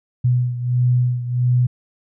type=beating tone pair; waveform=sine; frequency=123.47 / 124.97 Hz; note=B2 / B2; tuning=0 / +21 cents; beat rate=1.5 Hz; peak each=-16 / -21 dBFS; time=0.24-1.67 s; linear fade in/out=10 ms; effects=none